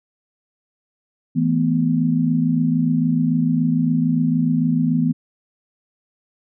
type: chord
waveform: sine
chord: E suspended fourth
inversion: none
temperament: equal with one note detuned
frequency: 163.11 / 220 / 246.9 Hz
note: E3 / A3 / B3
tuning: -18 / 0 / 0 cents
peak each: -19 / -24 / -18 dBFS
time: 1.35-5.13 s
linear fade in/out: 20 ms
effects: none